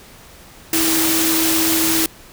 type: tone in noise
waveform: sine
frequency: 324.4 Hz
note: E4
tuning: 28 cents flat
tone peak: -19 dBFS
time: 0.73-2.06 s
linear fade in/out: 2 ms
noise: white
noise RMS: -18 dBFS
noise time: 0.73-2.06 s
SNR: -4 dB
effects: pink hiss -43 dBFS RMS until 2.32 s